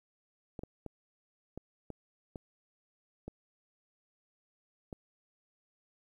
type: clicks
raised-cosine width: 2 ms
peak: -28 dBFS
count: 8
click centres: 0.592 / 0.635 / 0.863 / 1.576 / 1.903 / 2.358 / 3.28 / 4.928 s
effects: 11-bit